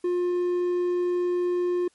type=tone; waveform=triangle; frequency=355.1 Hz; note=F4; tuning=29 cents sharp; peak=-20 dBFS; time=0.04-1.88 s; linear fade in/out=5 ms; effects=white hiss -64 dBFS RMS until 1.94 s + MP3 48 kbps